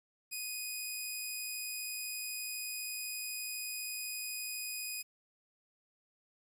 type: tone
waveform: 10% pulse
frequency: 2489 Hz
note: D#7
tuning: in tune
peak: -29 dBFS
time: 0.31-5.03 s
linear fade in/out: 20 ms
effects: 11-bit